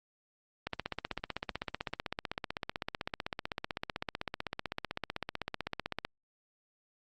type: click train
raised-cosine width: 0.3 ms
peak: -18 dBFS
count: 86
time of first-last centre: 0.67-6.05 s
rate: 15.8 Hz
effects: Opus 48 kbps